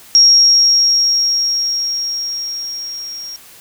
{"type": "tone with level ramp", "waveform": "sine", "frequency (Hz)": 5588, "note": "F8", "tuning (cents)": 0, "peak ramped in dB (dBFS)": [-4, -26], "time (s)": [0.15, 3.36], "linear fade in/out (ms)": 0, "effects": ["white hiss -41 dBFS RMS until 3.6 s"]}